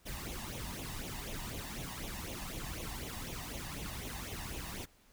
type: noise with flanger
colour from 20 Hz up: pink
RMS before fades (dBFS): -42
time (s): 0.05-4.86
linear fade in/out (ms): 20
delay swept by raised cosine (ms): 0.3 to 1.11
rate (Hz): 4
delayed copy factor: +0.7
effects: pink hiss -66 dBFS RMS until 5.12 s